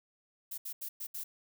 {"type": "noise bursts at uneven times", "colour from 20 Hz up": "violet", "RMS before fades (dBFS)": -40, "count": 5, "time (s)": [[0.51, 0.58], [0.65, 0.73], [0.81, 0.89], [1, 1.07], [1.14, 1.24]], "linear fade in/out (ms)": 10, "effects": []}